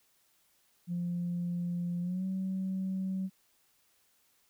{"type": "tone with pitch glide", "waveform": "sine", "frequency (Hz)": [174.61, 189.32], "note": ["F3", "F#3"], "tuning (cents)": [0, 40], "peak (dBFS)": -30, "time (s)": [0.87, 3.3], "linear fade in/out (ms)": 50, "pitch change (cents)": 140, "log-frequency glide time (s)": [2.01, 2.25], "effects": ["tanh soft clip ceiling -27 dBFS", "white hiss -70 dBFS RMS until 4.49 s"]}